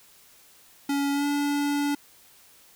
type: tone with pitch glide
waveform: square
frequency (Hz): 281.5 to 287.7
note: C#4 to D4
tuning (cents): +27 to -36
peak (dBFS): -24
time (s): 0.89-1.95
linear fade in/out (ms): 5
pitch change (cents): +37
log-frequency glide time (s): 1.12-1.26
effects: white hiss -55 dBFS RMS until 2.75 s